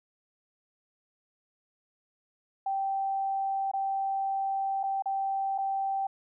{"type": "tone with dropouts", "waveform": "sine", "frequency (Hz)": 780, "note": "G5", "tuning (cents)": -9, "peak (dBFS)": -27, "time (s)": [2.66, 6.07], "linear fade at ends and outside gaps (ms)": 5, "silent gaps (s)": [[3.715, 3.735], [4.832, 4.836], [5.023, 5.057], [5.58, 5.584]], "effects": []}